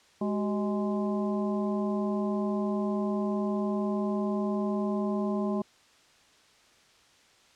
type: harmonic tone with a mistuned harmonic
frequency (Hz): 207.7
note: G#3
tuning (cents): 0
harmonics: 1 / 2 / 3 / 4 / 5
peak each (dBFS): -28 / -33 / -36 / -42 / -40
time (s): 0.21-5.62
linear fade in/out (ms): 5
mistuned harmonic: 2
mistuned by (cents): -150
effects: white hiss -60 dBFS RMS until 7.55 s + low-pass 6000 Hz 12 dB/octave